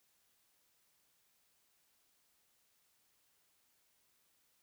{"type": "silence", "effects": ["white hiss -75 dBFS RMS until 4.62 s"]}